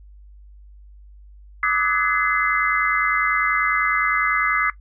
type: tone cluster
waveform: sine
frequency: 1181 / 1271 / 1497 / 1686 / 2050 Hz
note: D6 / D#6 / F#6 / G#6 / C7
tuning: +9 / +36 / +20 / +26 / -36 cents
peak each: -25 / -23 / -27 / -24 / -20 dBFS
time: 1.63-4.7 s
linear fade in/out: 2 ms
effects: noise-tail reverb RT60 0.1 s tail -17 dB re dry + added 50 Hz sine -42 dBFS peak until 4.8 s